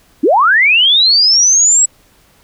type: linear sweep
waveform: sine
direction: up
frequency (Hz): 244.8 to 7820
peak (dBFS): -6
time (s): 0.23-1.86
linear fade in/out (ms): 10
effects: pink hiss -50 dBFS RMS until 2.43 s